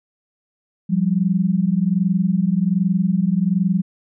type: tone pair together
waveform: sine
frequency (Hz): 174.73 / 196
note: F3 / G3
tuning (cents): +1 / 0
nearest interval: major second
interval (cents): 199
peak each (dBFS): -18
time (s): 0.89-3.82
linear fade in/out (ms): 20
effects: none